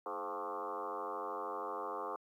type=tone with frequency modulation; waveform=sine; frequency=794 Hz; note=G5; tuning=22 cents sharp; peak=-37 dBFS; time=0.06-2.16 s; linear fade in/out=2 ms; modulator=93 Hz; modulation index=4.8; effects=high-pass 300 Hz 12 dB/octave + 12-bit